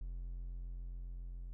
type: tone with level ramp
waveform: triangle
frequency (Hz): 43.65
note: F1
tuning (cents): 0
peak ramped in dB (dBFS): -38 to -41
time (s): 0.01-1.53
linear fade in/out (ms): 0
effects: none